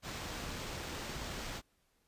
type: noise with sample-and-hold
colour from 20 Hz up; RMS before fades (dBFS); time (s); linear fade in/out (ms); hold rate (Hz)
pink; -42; 0.02-1.62; 50; 11025
effects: pink hiss -75 dBFS RMS until 2.07 s + resampled to 32000 Hz